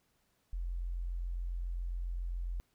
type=tone; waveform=sine; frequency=43.65 Hz; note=F1; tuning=in tune; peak=-34 dBFS; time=0.53-2.6 s; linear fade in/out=0 ms; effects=pink hiss -75 dBFS RMS until 2.74 s